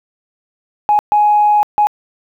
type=tone bursts at uneven times; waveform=sine; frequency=836 Hz; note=G#5; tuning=11 cents sharp; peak=-7 dBFS; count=3; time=0.89-0.99 / 1.12-1.63 / 1.78-1.87 s; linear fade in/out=0 ms; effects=tanh soft clip ceiling -3 dBFS + 8-bit